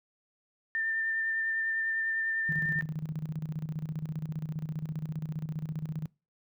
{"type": "tone with vibrato", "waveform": "sine", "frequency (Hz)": 1795, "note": "A6", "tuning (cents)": 34, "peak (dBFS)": -28, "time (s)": [0.75, 2.81], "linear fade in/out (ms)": 0, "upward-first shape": "square", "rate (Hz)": 10, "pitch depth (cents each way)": 8}
{"type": "tone with tremolo", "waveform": "sine", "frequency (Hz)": 155.56, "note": "D#3", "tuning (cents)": 0, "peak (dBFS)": -30, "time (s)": [2.49, 6.06], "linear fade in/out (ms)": 2, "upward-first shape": "square", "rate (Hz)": 15, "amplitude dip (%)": 70}
{"effects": ["noise-tail reverb RT60 0.3 s tail -24 dB re dry"]}